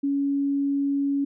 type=tone; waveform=sine; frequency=280 Hz; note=C#4; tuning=18 cents sharp; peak=-21 dBFS; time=0.03-1.25 s; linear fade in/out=10 ms; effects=none